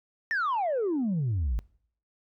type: exponential sweep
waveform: sine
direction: down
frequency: 1855 to 50.4 Hz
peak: -23 dBFS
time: 0.31-1.59 s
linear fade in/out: 0 ms
effects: noise-tail reverb RT60 0.6 s tail -24 dB re dry + tanh soft clip ceiling -23 dBFS